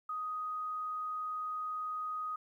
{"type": "tone", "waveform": "sine", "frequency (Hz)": 1249, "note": "D#6", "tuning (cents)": 6, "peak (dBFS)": -35, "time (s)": [0.09, 2.36], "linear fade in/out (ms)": 5, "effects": ["12-bit"]}